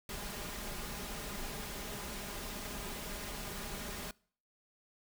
pink noise with comb filter, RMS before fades -42 dBFS, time 0.09-4.11 s, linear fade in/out 2 ms, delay 4.9 ms, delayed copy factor +0.5, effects noise-tail reverb RT60 0.5 s tail -24 dB re dry

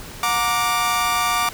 sawtooth chord, Gb augmented, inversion none, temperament equal with one note detuned, 724.8 / 932.3 / 1174.7 Hz, Gb5 / Bb5 / D6, -36 / 0 / 0 cents, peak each -21 / -22 / -16 dBFS, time 0.23-1.49 s, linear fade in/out 2 ms, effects pink hiss -37 dBFS RMS until 1.53 s

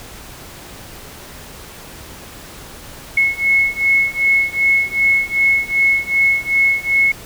sine beating tone pair, 2184 / 2186.6 Hz, C#7 / C#7, -26 / -24 cents, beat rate 2.6 Hz, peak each -16 / -15 dBFS, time 3.17-7.12 s, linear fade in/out 5 ms, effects pink hiss -36 dBFS RMS until 7.25 s

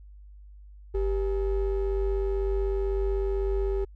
triangle ring-modulated tone, 220 Hz, A3, in tune, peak -19 dBFS, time 0.94-3.85 s, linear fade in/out 10 ms, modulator 172 Hz, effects added 50 Hz sine -45 dBFS peak until 3.95 s

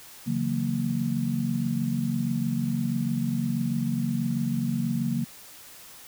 sine chord, F# dominant seventh, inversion second, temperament just, 138.75 / 166.5 / 185 / 231.2 Hz, C#3 / E3 / F#3 / A#3, +2 / +18 / 0 / -14 cents, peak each -30 / -32 / -32 / -27 dBFS, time 0.26-5.25 s, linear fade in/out 20 ms, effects white hiss -47 dBFS RMS until 6.07 s

